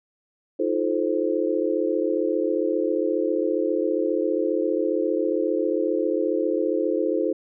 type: chord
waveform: sine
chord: F dominant seventh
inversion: third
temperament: just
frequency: 314.3 / 349.2 / 436.5 / 523.8 Hz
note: Eb4 / F4 / A4 / C5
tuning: +18 / 0 / -14 / +2 cents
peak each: -26 dBFS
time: 0.59-7.33 s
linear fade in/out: 10 ms
effects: none